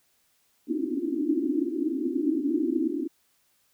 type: band-pass noise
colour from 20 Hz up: pink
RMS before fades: -27 dBFS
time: 0.67-3.08 s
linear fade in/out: 20 ms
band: 260 to 350 Hz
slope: 96 dB/octave
effects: white hiss -68 dBFS RMS until 3.73 s